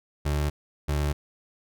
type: tone pair in turn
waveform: 30% pulse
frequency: 73.7 / 73.35 Hz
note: D2 / D2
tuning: +7 / -2 cents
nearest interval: unison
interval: 9 cents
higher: first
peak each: -21 dBFS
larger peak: neither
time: 0.25-0.5 / 0.88-1.13 s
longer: neither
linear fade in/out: 10 ms
effects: none